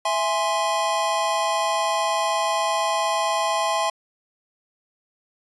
square chord, E augmented, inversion none, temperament equal, 659.3 / 830.6 / 1046.5 Hz, E5 / G#5 / B#5, 0 / 0 / 0 cents, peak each -26 / -26 / -25 dBFS, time 0.05-3.9 s, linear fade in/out 5 ms, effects resampled to 24000 Hz

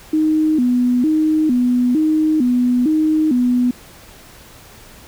sine tone with vibrato, 277.2 Hz, C#4, in tune, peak -12 dBFS, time 0.13-3.71 s, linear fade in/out 5 ms, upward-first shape square, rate 1.1 Hz, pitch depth 200 cents each way, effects pink hiss -42 dBFS RMS until 5.07 s

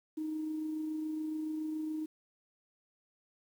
sine tone with amplitude modulation, 311.1 Hz, D#4, in tune, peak -32 dBFS, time 0.17-2.06 s, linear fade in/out 10 ms, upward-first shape sine, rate 27.1 Hz, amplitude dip 30%, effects tanh soft clip ceiling -28 dBFS + 10-bit

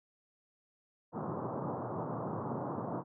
pink band-pass noise, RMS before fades -38 dBFS, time 1.12-3.04 s, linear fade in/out 50 ms, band 110 to 1200 Hz, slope 48 dB/octave, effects none

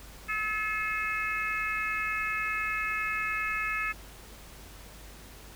harmonic tone, 430 Hz, A4, 40 cents flat, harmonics 3 / 4 / 5 / 6, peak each -34 / -34 / -34 / -34 dBFS, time 0.28-3.93 s, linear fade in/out 20 ms, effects added 50 Hz sine -49 dBFS peak until 5.55 s + pink hiss -50 dBFS RMS until 5.55 s

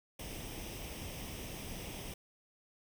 pink noise with comb filter, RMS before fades -44 dBFS, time 0.19-2.14 s, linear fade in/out 5 ms, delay 0.35 ms, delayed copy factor +0.6, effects none

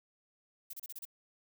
violet noise bursts, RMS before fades -44 dBFS, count 6, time 0.7-1.053 s, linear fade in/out 5 ms, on 33 ms, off 31 ms, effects none

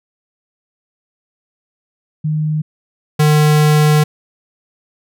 sine / square tone pair in turn, 153.9 / 151.26 Hz, D#3 / D#3, -19 / -49 cents, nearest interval unison, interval 30 cents, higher first, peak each -14 / -9 dBFS, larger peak second, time 2.24-2.62 / 3.19-4.04 s, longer second, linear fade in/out 10 ms, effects none

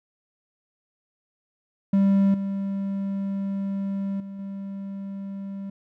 triangle tone with level steps, 196.5 Hz, G3, 4 cents sharp, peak -14 / -23 / -32 / -29 dBFS, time 1.93-5.7 s, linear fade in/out 5 ms, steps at 2.34 / 4.2 / 4.39 s, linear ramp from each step 2 ms, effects none

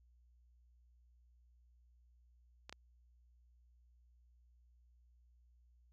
clicks, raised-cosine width 0.2 ms, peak -30 dBFS, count 2, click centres 2.695 / 2.726 s, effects added 60 Hz sine -65 dBFS peak until 5.92 s

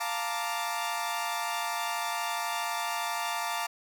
sawtooth chord, Bb major seventh, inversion second, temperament equal, 698.5 / 880 / 932.3 / 1174.7 Hz, F5 / A5 / Bb5 / D6, 0 / 0 / 0 / 0 cents, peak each -32 dBFS, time 0-3.67 s, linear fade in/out 10 ms, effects none

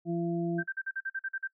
harmonic tone, 170 Hz, F3, 46 cents flat, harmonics 1 / 2 / 4, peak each -31 / -31 / -40 dBFS, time 0.05-0.64 s, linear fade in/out 50 ms
sine tone bursts, 1568 Hz, G6, in tune, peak -31 dBFS, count 10, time 0.58-1.476 s, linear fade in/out 10 ms, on 50 ms, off 44 ms
effects noise-tail reverb RT60 0.1 s tail -20 dB re dry

